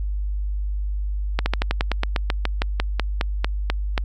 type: slowing click train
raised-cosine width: 0.3 ms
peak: -5 dBFS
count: 18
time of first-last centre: 1.39-3.978 s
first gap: 70 ms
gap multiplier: 1.09
effects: added 50 Hz sine -22 dBFS peak until 4.04 s